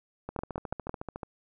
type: two click trains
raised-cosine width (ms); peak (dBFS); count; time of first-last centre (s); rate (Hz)
1; -22 / -17; 14 / 4; 0.29-1.232 / 0.39-0.894; 13.8 / 5.95
effects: none